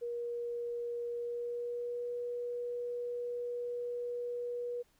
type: tone with pitch glide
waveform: sine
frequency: 475.7 to 483.5 Hz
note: A#4 to B4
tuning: +35 to -37 cents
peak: -35 dBFS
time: 0.01-4.83 s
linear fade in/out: 20 ms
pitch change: +28 cents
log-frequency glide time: 1.14-2.1 s
effects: pink hiss -71 dBFS RMS until 4.99 s